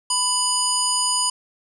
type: harmonic tone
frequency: 990 Hz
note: B5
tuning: 4 cents sharp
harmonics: 1 / 3 / 5 / 7 / 9 / 10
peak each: -25 / -28 / -24 / -26 / -25 / -28 dBFS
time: 0.1-1.3 s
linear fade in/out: 5 ms
effects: none